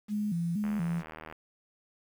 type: tone with vibrato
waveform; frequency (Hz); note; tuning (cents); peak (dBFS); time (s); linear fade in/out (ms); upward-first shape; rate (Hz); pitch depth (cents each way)
sine; 188.5; F#3; +32; -28; 0.08-1.03; 50; square; 2.1; 180
type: click train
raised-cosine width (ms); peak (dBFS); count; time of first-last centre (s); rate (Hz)
0.5; -28; 55; 0.64-1.325; 78.8
effects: 9-bit